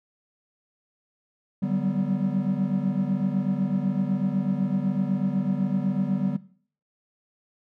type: chord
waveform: triangle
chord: G major seventh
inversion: second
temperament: equal with one note detuned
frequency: 146.83 / 188.01 / 196 / 246.9 Hz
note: D3 / F#3 / G3 / B3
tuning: 0 / +28 / 0 / 0 cents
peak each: -29 / -24 / -25 / -29 dBFS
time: 1.62-6.37 s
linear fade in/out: 10 ms
effects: noise-tail reverb RT60 0.5 s tail -19 dB re dry